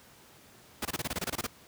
pink noise bursts, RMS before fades -32 dBFS, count 12, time 0.82-1.468 s, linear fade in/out 5 ms, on 32 ms, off 24 ms, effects pink hiss -56 dBFS RMS until 1.67 s + high-pass 80 Hz 12 dB/octave

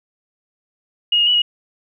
sine tone with pitch steps, 2873 / 2853 / 2947 / 2888 Hz, F7 / F7 / F#7 / F#7, +48 / +36 / -8 / -43 cents, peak -12 dBFS, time 1.12-1.42 s, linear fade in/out 5 ms, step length 75 ms, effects none

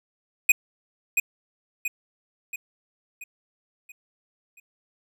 square tone with echo, 2489 Hz, D#7, in tune, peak -13 dBFS, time 0.49-0.52 s, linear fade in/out 5 ms, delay 680 ms, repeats 6, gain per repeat -6 dB, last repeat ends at 4.6 s, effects none

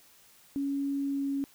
sine tone with pitch glide, 278.9 to 277.1 Hz, C#4 to C#4, +11 to -1 cents, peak -28 dBFS, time 0.56-1.44 s, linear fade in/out 0 ms, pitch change -12 cents, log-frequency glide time 1-1.28 s, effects white hiss -59 dBFS RMS until 1.54 s

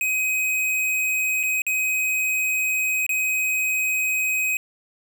square tone with dropouts, 2522 Hz, D#7, 23 cents sharp, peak -21 dBFS, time 0.01-4.57 s, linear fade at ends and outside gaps 1 ms, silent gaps 1.431-1.435 / 1.619-1.666 / 3.065-3.092 s, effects none

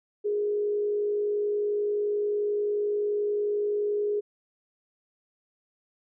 sine tone with frequency modulation, 414.9 Hz, G#4, 2 cents flat, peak -24 dBFS, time 0.24-4.21 s, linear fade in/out 20 ms, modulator 51.4 Hz, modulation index 0.25, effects none

